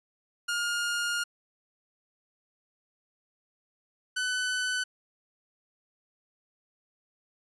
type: tone pair in turn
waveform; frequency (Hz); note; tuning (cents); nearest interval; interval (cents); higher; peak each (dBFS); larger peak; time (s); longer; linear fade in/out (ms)
sawtooth; 1418 / 1502.3; F6 / F#6; +26 / +26; minor second; 100; second; -24; neither; 0.48-1.24 / 4.16-4.84; first; 10
effects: resampled to 24000 Hz